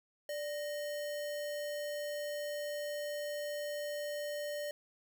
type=tone with sample-and-hold; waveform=sine; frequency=587.3 Hz; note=D5; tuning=in tune; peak=-36 dBFS; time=0.29-4.71 s; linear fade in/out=2 ms; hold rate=2450 Hz; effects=none